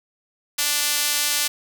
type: tone with high-pass filter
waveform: sawtooth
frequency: 293.7 Hz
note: D4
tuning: in tune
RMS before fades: -22 dBFS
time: 0.58-1.48 s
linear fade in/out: 10 ms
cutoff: 3400 Hz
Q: 0.52
effects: none